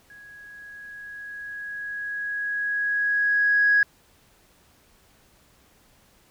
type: tone with level ramp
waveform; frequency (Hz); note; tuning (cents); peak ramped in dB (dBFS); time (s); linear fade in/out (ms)
sine; 1661.2; G#6; 0; -44 to -14; 0.1-3.83; 2
effects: tanh soft clip ceiling -10 dBFS + pink hiss -59 dBFS RMS until 6.3 s